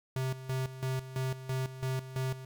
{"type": "tone with tremolo", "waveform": "square", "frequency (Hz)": 130.81, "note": "C3", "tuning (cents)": 0, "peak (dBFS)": -31, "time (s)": [0.16, 2.45], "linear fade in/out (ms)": 2, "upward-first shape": "square", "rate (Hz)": 3, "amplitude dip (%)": 75, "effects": ["11-bit"]}